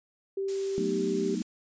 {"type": "tone", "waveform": "sine", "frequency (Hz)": 390, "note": "G4", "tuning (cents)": -9, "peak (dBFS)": -28, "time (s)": [0.37, 1.35], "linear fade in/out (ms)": 5}
{"type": "noise", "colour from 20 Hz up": "blue", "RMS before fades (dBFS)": -40, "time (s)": [0.48, 1.43], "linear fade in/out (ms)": 5}
{"type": "chord", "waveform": "sine", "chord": "B dominant seventh", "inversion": "second", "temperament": "equal", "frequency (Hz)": [185, 220, 246.9, 311.1], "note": ["F#3", "A3", "B3", "D#4"], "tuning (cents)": [0, 0, 0, 0], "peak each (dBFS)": -34, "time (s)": [0.78, 1.42], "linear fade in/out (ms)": 0}
{"effects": ["resampled to 16000 Hz"]}